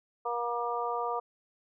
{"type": "harmonic tone", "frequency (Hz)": 238.2, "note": "A#3", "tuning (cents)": 38, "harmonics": [2, 3, 4, 5], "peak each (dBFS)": [-35, -35, -35, -35], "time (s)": [0.25, 1.2], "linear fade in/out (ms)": 10, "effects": []}